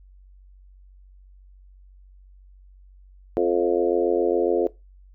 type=harmonic tone with a mistuned harmonic; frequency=87.31 Hz; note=F2; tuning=in tune; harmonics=3 / 4 / 5 / 6 / 7 / 8; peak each=-32 / -22 / -22 / -26 / -31 / -32 dBFS; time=3.37-4.67 s; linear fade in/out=0 ms; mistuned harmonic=7; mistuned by=+15 cents; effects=noise-tail reverb RT60 0.2 s tail -18 dB re dry + added 47 Hz sine -47 dBFS peak until 5.14 s